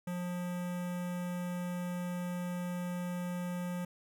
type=tone with notch filter; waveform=square; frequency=177.7 Hz; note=F3; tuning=30 cents sharp; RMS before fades=-37 dBFS; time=0.07-3.85 s; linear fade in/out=5 ms; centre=4400 Hz; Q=1.2; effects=none